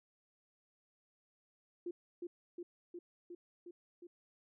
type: tone with echo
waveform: sine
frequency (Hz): 349.2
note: F4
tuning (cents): 0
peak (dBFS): -38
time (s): 1.86-1.91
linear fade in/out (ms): 5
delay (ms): 360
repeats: 6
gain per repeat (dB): -2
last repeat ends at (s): 4.07
effects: none